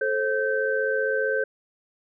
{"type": "tone cluster", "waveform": "sine", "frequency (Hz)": [436.7, 532, 1548], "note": ["A4", "C5", "G6"], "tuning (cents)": [-13, 29, -22], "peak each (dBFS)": -26, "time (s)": [0.01, 1.44], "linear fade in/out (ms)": 5, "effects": []}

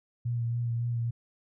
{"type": "tone with vibrato", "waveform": "sine", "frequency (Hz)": 118.2, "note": "A#2", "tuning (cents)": 24, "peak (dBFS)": -27, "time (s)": [0.25, 1.11], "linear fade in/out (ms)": 10, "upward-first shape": "sine", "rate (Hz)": 3.6, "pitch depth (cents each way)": 24, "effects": []}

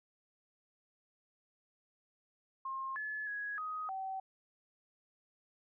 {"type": "tone with pitch steps", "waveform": "sine", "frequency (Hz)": [1066, 1717, 1667, 1254, 766], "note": ["C6", "A6", "G#6", "D#6", "G5"], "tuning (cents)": [32, -43, 6, 13, -40], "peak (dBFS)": -37, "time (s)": [2.65, 4.2], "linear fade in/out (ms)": 5, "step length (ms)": 310, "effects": []}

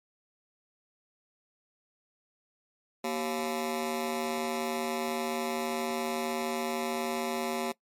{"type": "ring-modulated tone", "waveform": "20% pulse", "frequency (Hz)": 311.1, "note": "D#4", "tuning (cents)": 0, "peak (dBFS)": -22, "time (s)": [3.04, 7.72], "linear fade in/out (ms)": 5, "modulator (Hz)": 75.2, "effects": ["noise-tail reverb RT60 0.1 s tail -20 dB re dry", "MP3 64 kbps"]}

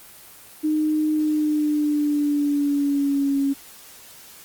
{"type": "tone with pitch glide", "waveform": "sine", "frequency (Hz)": [307.4, 277], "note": ["D#4", "C#4"], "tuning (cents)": [-21, -1], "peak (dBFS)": -18, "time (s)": [0.63, 3.54], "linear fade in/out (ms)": 20, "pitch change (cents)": -180, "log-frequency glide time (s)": [1.14, 3.39], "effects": ["white hiss -45 dBFS RMS until 4.44 s", "Opus 24 kbps"]}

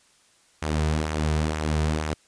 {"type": "tone with flanger", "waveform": "sawtooth", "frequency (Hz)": 77.2, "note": "D#2", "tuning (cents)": -13, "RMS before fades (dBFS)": -25, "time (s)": [0.62, 2.14], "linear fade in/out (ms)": 5, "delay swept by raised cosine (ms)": [0.21, 3.71], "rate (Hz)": 2.1, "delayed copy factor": -0.5, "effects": ["white hiss -60 dBFS RMS until 2.27 s", "resampled to 22050 Hz"]}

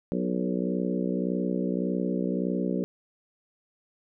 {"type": "harmonic tone with a mistuned harmonic", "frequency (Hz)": 61.74, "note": "B1", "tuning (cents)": 0, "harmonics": [3, 4, 5, 6, 7, 8, 9], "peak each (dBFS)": [-29, -31, -33, -35, -36, -37, -38], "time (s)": [0.12, 2.84], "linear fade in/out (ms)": 0, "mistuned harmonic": 7, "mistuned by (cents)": 17, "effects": []}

